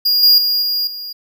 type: tone with level steps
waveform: square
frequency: 4841 Hz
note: D#8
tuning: 48 cents flat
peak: -12 / -7 / -14 / -16 / -26 dBFS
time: 0.05-1.13 s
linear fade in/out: 10 ms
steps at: 0.23 / 0.38 / 0.62 / 0.87 s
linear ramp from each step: 2 ms
effects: none